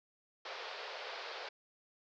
pink band-pass noise, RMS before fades -45 dBFS, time 0.45-1.49 s, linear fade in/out 5 ms, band 440 to 5000 Hz, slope 48 dB/octave, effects none

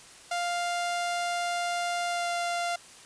sawtooth tone with pitch glide, 699 to 694.6 Hz, F5 to F5, +1 to -10 cents, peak -24 dBFS, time 0.31-2.76 s, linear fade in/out 5 ms, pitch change -11 cents, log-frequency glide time 2.07-2.29 s, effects white hiss -50 dBFS RMS until 3.05 s + resampled to 22050 Hz

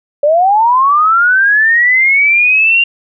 sine linear sweep, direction up, 565 to 2794 Hz, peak -6 dBFS, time 0.23-2.84 s, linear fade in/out 5 ms, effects none

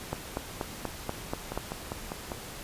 two click trains, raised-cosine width 1 ms, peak -16 / -19 dBFS, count 7 / 5, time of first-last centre 0.13-1.576 / 1.52-2.318 s, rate 4.15 / 5.01 Hz, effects pink hiss -42 dBFS RMS until 2.63 s + resampled to 32000 Hz

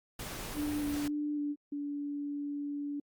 pink noise, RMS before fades -41 dBFS, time 0.19-1.08 s, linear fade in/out 5 ms
sine tone with vibrato, 293.7 Hz, D4, in tune, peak -31 dBFS, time 0.54-1.56 s, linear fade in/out 50 ms, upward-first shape square, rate 1.8 Hz, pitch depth 13 cents each way
sine tone, 288.2 Hz, D4, 33 cents flat, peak -34 dBFS, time 1.72-3 s, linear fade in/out 5 ms
effects Opus 48 kbps

